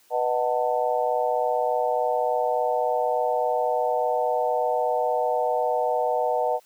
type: chord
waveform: sine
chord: B dominant seventh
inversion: none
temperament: just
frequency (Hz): 493.9 / 617.4 / 740.8 / 889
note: B4 / D#5 / F#5 / A5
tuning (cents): 0 / -14 / +2 / +18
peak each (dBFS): -26 / -26 / -26 / -28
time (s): 0.1-6.6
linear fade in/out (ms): 50
effects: white hiss -59 dBFS RMS until 6.65 s + high-pass 200 Hz 12 dB/octave